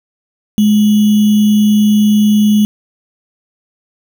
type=tone with sample-and-hold; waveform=sine; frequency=210.2 Hz; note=G#3; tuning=21 cents sharp; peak=-6 dBFS; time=0.58-2.65 s; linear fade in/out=0 ms; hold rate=3150 Hz; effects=none